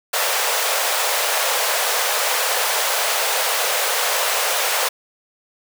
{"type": "high-pass noise", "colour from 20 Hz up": "pink", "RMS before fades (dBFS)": -20, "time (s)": [0.13, 4.89], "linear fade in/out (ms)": 10, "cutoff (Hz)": 480, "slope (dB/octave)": 48, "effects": []}